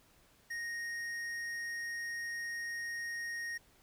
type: tone with tanh clipping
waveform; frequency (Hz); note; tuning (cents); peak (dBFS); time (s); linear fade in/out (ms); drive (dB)
triangle; 1864.7; A#6; 0; -39; 0.5-3.58; 10; 15
effects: pink hiss -66 dBFS RMS until 3.82 s